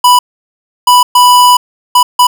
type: tone bursts at uneven times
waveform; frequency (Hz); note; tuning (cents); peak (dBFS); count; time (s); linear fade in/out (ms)
square; 987.8; B5; 0; -3; 5; 0.04-0.19 / 0.87-1.03 / 1.15-1.57 / 1.95-2.03 / 2.19-2.27; 5
effects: none